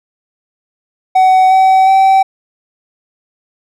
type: tone with pitch steps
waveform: triangle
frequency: 751 / 760.6 / 770.3 Hz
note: F#5 / F#5 / G5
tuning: +26 / +48 / -30 cents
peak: -3 dBFS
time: 1.15-2.23 s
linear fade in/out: 10 ms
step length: 360 ms
effects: none